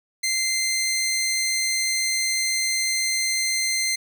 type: tone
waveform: 15% pulse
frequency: 2082 Hz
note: C7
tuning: 9 cents flat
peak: -15 dBFS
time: 0.23-3.96 s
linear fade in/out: 10 ms
effects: none